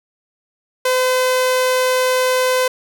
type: tone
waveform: sawtooth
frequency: 510 Hz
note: C5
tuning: 44 cents flat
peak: -10 dBFS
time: 0.85-2.68 s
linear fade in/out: 5 ms
effects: none